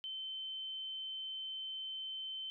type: tone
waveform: sine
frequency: 3082 Hz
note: G7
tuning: 30 cents flat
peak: -40 dBFS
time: 0.04-2.5 s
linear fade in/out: 0 ms
effects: none